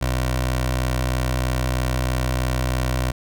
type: tone with notch filter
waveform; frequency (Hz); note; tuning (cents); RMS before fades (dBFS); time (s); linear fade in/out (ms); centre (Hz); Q
15% pulse; 63.1; B1; +38; -22; 0.01-3.12; 10; 210; 1.3
effects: none